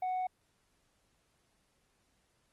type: tone with tanh clipping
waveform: sine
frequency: 740 Hz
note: F#5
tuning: in tune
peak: -32 dBFS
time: 0.02-0.27 s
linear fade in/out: 5 ms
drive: 2 dB
effects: pink hiss -74 dBFS RMS until 2.52 s + Opus 32 kbps